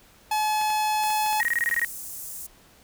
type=tone; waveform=45% pulse; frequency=855 Hz; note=A5; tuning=50 cents flat; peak=-22 dBFS; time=0.31-1.41 s; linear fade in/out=5 ms
type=clicks; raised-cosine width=0.3 ms; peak=-23 dBFS; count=8; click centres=0.614 / 0.703 / 1.037 / 1.104 / 1.263 / 1.33 / 1.448 / 1.7 s
type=high-pass noise; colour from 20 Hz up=pink; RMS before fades=-37 dBFS; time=1.02-2.47 s; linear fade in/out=10 ms; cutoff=7600 Hz; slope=24 dB/octave
type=tone bursts; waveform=sine; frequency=1882 Hz; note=A#6; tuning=16 cents sharp; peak=-20 dBFS; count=9; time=1.4-1.847 s; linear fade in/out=0 ms; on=31 ms; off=21 ms
effects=pink hiss -55 dBFS RMS until 2.83 s